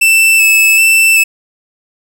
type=tone with vibrato; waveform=45% pulse; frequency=2637 Hz; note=E7; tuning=in tune; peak=-5 dBFS; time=0.01-1.24 s; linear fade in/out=10 ms; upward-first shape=square; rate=1.3 Hz; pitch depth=17 cents each way; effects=none